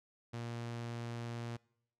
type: tone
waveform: sawtooth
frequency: 117.8 Hz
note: A#2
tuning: 19 cents sharp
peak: -36 dBFS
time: 0.33-1.57 s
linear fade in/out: 10 ms
effects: noise-tail reverb RT60 0.7 s tail -24 dB re dry + low-pass 7000 Hz 12 dB/octave